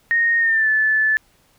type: tone with pitch glide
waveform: sine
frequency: 1857 to 1742.7 Hz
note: A#6 to A6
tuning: -7 to -17 cents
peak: -14 dBFS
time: 0.11-1.17 s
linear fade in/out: 0 ms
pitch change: -110 cents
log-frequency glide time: 0.39-0.69 s
effects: pink hiss -58 dBFS RMS until 1.58 s